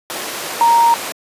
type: tone in noise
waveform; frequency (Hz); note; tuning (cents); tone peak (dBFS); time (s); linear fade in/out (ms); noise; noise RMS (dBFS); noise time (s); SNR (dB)
sine; 932.3; A#5; 0; -8; 0.61-0.94; 0; pink; -23; 0.1-1.12; +12
effects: high-pass 400 Hz 12 dB/octave + resampled to 32000 Hz